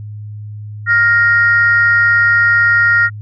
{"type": "tone pair together", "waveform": "sine", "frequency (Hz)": [1409.5, 1869], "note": ["F6", "A#6"], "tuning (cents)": [16, 4], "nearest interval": "perfect fourth", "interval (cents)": 488, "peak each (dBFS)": -10, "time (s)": [0.86, 3.1], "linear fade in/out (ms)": 50, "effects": ["tanh soft clip ceiling 0 dBFS", "added 105 Hz sine -25 dBFS peak until 3.21 s"]}